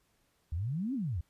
sine exponential two-way sweep, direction up then down, 73.42 to 285.7 to 73.42 Hz, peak -31 dBFS, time 0.52-1.21 s, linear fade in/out 5 ms, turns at 0.94 s, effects pink hiss -73 dBFS RMS until 1.29 s + resampled to 32000 Hz

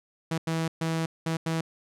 sawtooth tone bursts at uneven times, 162.8 Hz, E3, 21 cents flat, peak -22 dBFS, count 5, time 0.31-0.38 / 0.47-0.68 / 0.81-1.06 / 1.26-1.37 / 1.46-1.61 s, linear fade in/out 5 ms, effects low-pass 10000 Hz 12 dB/octave

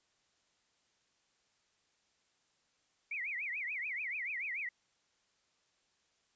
sine tone with vibrato, 2202 Hz, C#7, 12 cents flat, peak -36 dBFS, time 3.11-4.69 s, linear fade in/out 5 ms, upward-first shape triangle, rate 6.9 Hz, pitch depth 290 cents each way, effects white hiss -75 dBFS RMS until 6.35 s + resampled to 16000 Hz

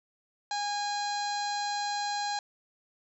harmonic tone, 820 Hz, G#5, 22 cents flat, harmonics 1 / 2 / 3 / 4 / 5 / 6 / 7 / 8 / 9, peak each -31 / -39 / -47 / -48 / -37 / -46 / -48 / -45 / -47 dBFS, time 0.51-2.39 s, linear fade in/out 2 ms, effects none

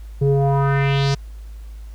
square tone with low-pass filter sweep, 138.59 Hz, C#3, in tune, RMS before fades -17 dBFS, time 0.21-1.15 s, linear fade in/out 10 ms, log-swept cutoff 330 to 5700 Hz, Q 3, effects added 53 Hz sine -32 dBFS peak until 1.94 s + pink hiss -54 dBFS RMS until 1.94 s

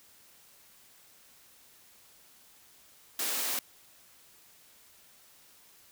white high-pass noise, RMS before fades -32 dBFS, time 3.19-3.59 s, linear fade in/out 2 ms, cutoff 220 Hz, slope 48 dB/octave, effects white hiss -59 dBFS RMS until 5.91 s

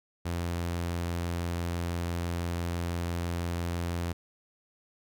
sawtooth tone, 86 Hz, F2, 26 cents flat, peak -26 dBFS, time 0.25-4.13 s, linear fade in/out 10 ms, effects none

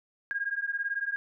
sine beating tone pair, 1618 / 1636 Hz, G#6 / G#6, -46 / -26 cents, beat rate 18 Hz, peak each -32 / -32 dBFS, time 0.31-1.16 s, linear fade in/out 0 ms, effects none

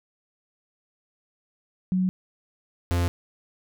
sine / 45% pulse tone pair in turn, 185 / 86.98 Hz, F#3 / F2, 0 / -6 cents, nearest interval octave + minor second, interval 1306 cents, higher first, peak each -20 / -21 dBFS, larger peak first, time 1.92-2.09 / 2.91-3.08 s, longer neither, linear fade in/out 0 ms, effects none

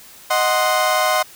30% pulse chord, C diminished, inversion first, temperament equal, 622.3 / 740 / 1046.5 Hz, Eb5 / Gb5 / C6, 0 / 0 / 0 cents, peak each -17 dBFS, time 0.3-1.23 s, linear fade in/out 10 ms, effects white hiss -43 dBFS RMS until 1.35 s

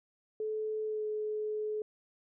sine tone with pitch glide, 432.6 to 426.9 Hz, A4 to G#4, -29 to +48 cents, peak -32 dBFS, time 0.4-1.82 s, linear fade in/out 2 ms, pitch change -23 cents, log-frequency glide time 0.85-1.05 s, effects none

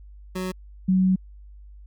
25% pulse / sine tone pair in turn, 185 / 186.93 Hz, F#3 / F#3, 0 / +18 cents, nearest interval unison, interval 18 cents, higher second, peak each -23 / -16 dBFS, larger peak second, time 0.35-0.52 / 0.88-1.16 s, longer second, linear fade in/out 10 ms, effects added 50 Hz sine -42 dBFS peak until 1.86 s

